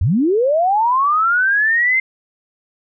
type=linear sweep; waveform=sine; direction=up; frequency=69.3 to 2102 Hz; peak=-12 dBFS; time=0.01-2 s; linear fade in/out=5 ms; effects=none